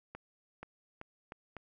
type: accelerating click train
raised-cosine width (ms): 0.5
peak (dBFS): -29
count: 5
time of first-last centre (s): 0.15-1.567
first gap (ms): 480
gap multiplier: 0.8
effects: none